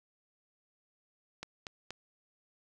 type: click train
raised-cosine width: 0.2 ms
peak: -23 dBFS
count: 3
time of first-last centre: 1.43-1.906 s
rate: 4.2 Hz
effects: none